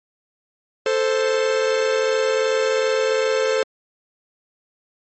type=tone pair together; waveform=45% pulse; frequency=440.6 / 523.3 Hz; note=A4 / C5; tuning=+2 / 0 cents; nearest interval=minor third; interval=298 cents; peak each=-20 dBFS; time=0.86-3.63 s; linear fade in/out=2 ms; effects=low-pass 7000 Hz 12 dB/octave + MP3 32 kbps